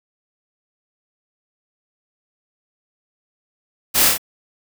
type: noise with echo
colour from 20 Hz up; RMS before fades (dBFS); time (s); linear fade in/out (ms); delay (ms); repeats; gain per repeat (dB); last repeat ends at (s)
white; -17; 3.94-4.1; 20; 27; 3; -2; 4.181
effects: none